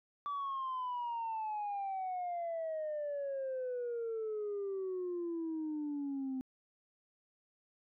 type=exponential sweep; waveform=sine; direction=down; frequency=1159 to 258.3 Hz; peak=-34 dBFS; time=0.26-6.41 s; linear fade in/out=0 ms; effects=tanh soft clip ceiling -33 dBFS